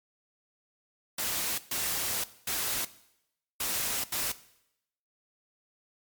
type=noise bursts at uneven times; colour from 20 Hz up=white; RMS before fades=-31 dBFS; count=5; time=1.18-1.58 / 1.71-2.24 / 2.47-2.85 / 3.6-4.04 / 4.12-4.32 s; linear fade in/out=5 ms; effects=noise-tail reverb RT60 0.8 s tail -17 dB re dry + MP3 96 kbps